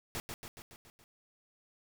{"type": "noise with echo", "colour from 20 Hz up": "pink", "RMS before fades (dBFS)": -38, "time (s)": [0.15, 0.2], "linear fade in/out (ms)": 0, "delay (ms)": 140, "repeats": 6, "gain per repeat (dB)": -4, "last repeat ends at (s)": 1.04, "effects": []}